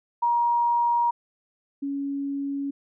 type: tone pair in turn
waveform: sine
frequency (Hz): 948 / 279.3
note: A#5 / C#4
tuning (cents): +29 / +13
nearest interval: octave + major sixth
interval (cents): 2116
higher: first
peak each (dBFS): -19 / -26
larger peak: first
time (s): 0.22-1.11 / 1.82-2.71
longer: neither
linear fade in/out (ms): 10
effects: none